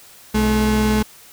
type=tone pair together; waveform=35% pulse; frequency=63.76 / 214.6 Hz; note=C2 / A3; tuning=-44 / -43 cents; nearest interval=octave + major sixth; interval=2101 cents; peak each=-20 / -14 dBFS; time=0.34-1.03 s; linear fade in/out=10 ms; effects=white hiss -45 dBFS RMS until 1.32 s